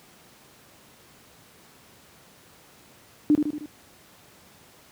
sine tone with echo, 299.1 Hz, D4, 32 cents sharp, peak -14 dBFS, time 3.3-3.35 s, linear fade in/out 0 ms, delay 77 ms, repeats 4, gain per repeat -5 dB, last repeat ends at 3.658 s, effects pink hiss -53 dBFS RMS until 4.91 s + high-pass 100 Hz 12 dB/octave

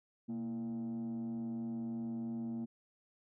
sine tone with frequency modulation, 230.6 Hz, A#3, 19 cents flat, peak -34 dBFS, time 0.28-2.66 s, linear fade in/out 20 ms, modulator 103 Hz, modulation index 0.44, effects tanh soft clip ceiling -36 dBFS

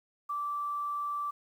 sine tone with quantisation, 1166 Hz, D6, 13 cents flat, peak -31 dBFS, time 0.29-1.31 s, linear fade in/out 10 ms, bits 10, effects none

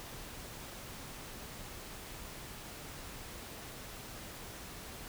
silence, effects pink hiss -47 dBFS RMS until 5.08 s

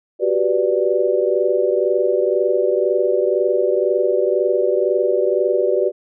sine chord, G major seventh, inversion third, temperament equal, 370 / 392 / 493.9 / 587.3 Hz, F#4 / G4 / B4 / D5, 0 / 0 / 0 / 0 cents, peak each -20 dBFS, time 0.19-5.92 s, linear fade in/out 50 ms, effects none

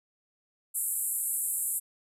white band-pass noise, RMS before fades -31 dBFS, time 0.74-1.8 s, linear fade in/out 20 ms, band 7700 to 13000 Hz, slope 96 dB/octave, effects none

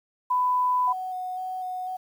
sine tone, 998 Hz, B5, 18 cents sharp, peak -20 dBFS, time 0.3-0.93 s, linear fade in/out 10 ms
sine tone with vibrato, 740 Hz, F#5, in tune, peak -29 dBFS, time 0.87-1.97 s, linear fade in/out 10 ms, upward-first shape square, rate 2 Hz, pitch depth 9 cents each way
effects 9-bit

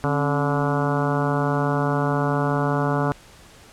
harmonic tone with a mistuned harmonic, 144.8 Hz, D3, 24 cents flat, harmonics 1 / 2 / 3 / 4 / 5 / 6 / 7 / 8 / 9 / 10, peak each -23 / -26 / -28 / -29 / -30 / -31 / -31 / -32 / -33 / -33 dBFS, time 0.04-3.12 s, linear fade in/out 0 ms, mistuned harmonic 2, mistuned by -87 cents, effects pink hiss -48 dBFS RMS until 3.72 s + low-pass 10000 Hz 12 dB/octave

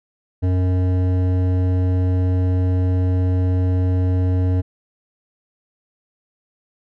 triangle tone with hard clipping, 91.6 Hz, F#2, 17 cents flat, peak -17 dBFS, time 0.42-4.62 s, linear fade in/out 20 ms, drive 16 dB, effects none

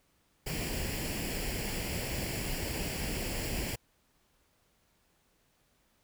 pink noise with comb filter, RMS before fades -35 dBFS, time 0.46-3.76 s, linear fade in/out 10 ms, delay 0.4 ms, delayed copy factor +0.65, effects pink hiss -71 dBFS RMS until 6.03 s

